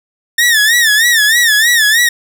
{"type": "tone with vibrato", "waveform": "sawtooth", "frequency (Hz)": 1805, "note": "A6", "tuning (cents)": 44, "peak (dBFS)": -4, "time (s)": [0.38, 2.09], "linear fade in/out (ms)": 5, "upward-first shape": "sine", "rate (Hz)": 3.2, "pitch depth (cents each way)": 130, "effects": ["7-bit"]}